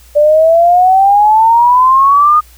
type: exponential sweep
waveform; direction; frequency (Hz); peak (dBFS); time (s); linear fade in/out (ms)
sine; up; 584 to 1237; -4; 0.15-2.41; 20
effects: added 60 Hz sine -39 dBFS peak until 2.57 s + white hiss -44 dBFS RMS until 2.57 s